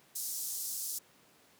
white band-pass noise, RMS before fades -38 dBFS, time 0.15-0.99 s, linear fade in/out 10 ms, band 5200 to 15000 Hz, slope 24 dB/octave, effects pink hiss -63 dBFS RMS until 1.59 s + high-pass 150 Hz 12 dB/octave

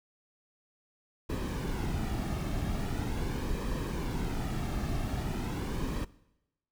brown noise with flanger, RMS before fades -33 dBFS, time 1.29-6.05 s, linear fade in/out 10 ms, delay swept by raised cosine 1.4 to 2.06 ms, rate 0.42 Hz, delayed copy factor -0.5, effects noise-tail reverb RT60 0.9 s tail -20 dB re dry

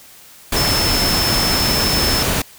sine tone in noise, 5274 Hz, E8, in tune, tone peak -18 dBFS, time 0.56-2.23 s, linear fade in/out 5 ms, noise pink, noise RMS -18 dBFS, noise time 0.52-2.42 s, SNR -3 dB, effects white hiss -43 dBFS RMS until 2.58 s

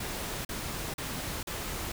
pink noise bursts, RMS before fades -36 dBFS, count 4, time 0-1.92 s, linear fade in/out 5 ms, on 450 ms, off 40 ms, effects none

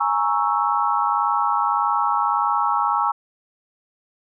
sine chord, A# half-diminished seventh, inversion third, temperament equal, 830.6 / 932.3 / 1108.7 / 1318.5 Hz, G#5 / A#5 / C#6 / E6, 0 / 0 / 0 / 0 cents, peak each -23 dBFS, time 0-3.12 s, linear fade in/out 10 ms, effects none

